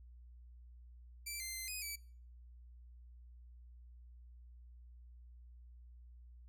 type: tone with pitch steps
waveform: 10% pulse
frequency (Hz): 2334 / 2084 / 2071 / 2501 / 2302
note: D7 / C7 / C7 / D#7 / D7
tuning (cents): -11 / -7 / -18 / +8 / -35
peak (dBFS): -33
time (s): 1.26-1.96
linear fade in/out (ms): 10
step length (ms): 140
effects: noise-tail reverb RT60 0.5 s tail -23 dB re dry + added 60 Hz sine -54 dBFS peak until 6.48 s